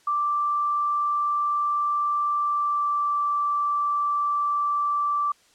sine tone with pitch glide, 1174 to 1167.2 Hz, D6 to D6, -1 to -11 cents, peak -21 dBFS, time 0.07-5.32 s, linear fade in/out 5 ms, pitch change -10 cents, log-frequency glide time 2.35-3.2 s, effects white hiss -59 dBFS RMS until 5.54 s + low-pass 8000 Hz 12 dB/octave

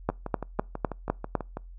two click trains, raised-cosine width 1 ms, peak -10 / -19 dBFS, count 6 / 10, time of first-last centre 0.09-1.353 / 0.1-1.571 s, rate 3.96 / 6.12 Hz, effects noise-tail reverb RT60 0.3 s tail -26 dB re dry + added 43 Hz sine -42 dBFS peak until 1.78 s

